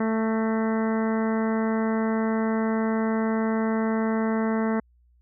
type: harmonic tone with a mistuned harmonic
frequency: 221.7 Hz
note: A3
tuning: 13 cents sharp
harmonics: 1 / 2 / 3 / 4 / 5 / 6 / 7 / 8 / 9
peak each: -23 / -29 / -33 / -35 / -37 / -39 / -40 / -41 / -42 dBFS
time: 0-4.8 s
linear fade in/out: 5 ms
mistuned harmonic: 8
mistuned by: +35 cents
effects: added 60 Hz sine -57 dBFS peak until 5.21 s